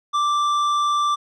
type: tone with tanh clipping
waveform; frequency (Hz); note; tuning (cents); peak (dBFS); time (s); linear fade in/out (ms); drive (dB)
triangle; 1174.7; D6; 0; -19; 0.13-1.16; 20; 14
effects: none

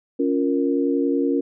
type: chord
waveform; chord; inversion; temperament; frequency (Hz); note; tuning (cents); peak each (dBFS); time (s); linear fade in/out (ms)
sine; Bb minor; first; equal with one note detuned; 278.5 / 349.2 / 466.2; Db4 / F4 / Bb4; +8 / 0 / 0; -20 / -24 / -24; 0.19-1.41; 10
effects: none

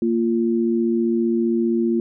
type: tone pair together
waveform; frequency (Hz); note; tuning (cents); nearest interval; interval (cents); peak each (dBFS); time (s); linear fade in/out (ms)
sine; 231.1 / 346.3; A#3 / F4; -15 / -15; perfect fifth; 700; -19 / -20; 0.02-2; 2
effects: none

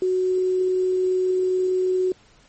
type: tone with quantisation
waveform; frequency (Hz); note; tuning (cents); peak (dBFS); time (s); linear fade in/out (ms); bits
sine; 370; F#4; 0; -18; 0.02-2.12; 2; 7
effects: pink hiss -55 dBFS RMS until 2.48 s + MP3 32 kbps

